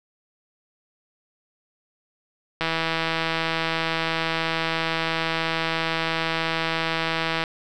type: click train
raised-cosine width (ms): 0.3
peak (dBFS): -8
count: 788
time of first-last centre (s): 2.61-7.438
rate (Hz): 163
effects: none